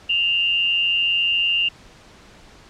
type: tone with amplitude modulation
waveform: sine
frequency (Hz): 2794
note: F7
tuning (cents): 0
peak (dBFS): -14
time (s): 0.09-1.69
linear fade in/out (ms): 10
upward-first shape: sine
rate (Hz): 180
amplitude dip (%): 55
effects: pink hiss -47 dBFS RMS until 2.69 s + low-pass 6000 Hz 12 dB/octave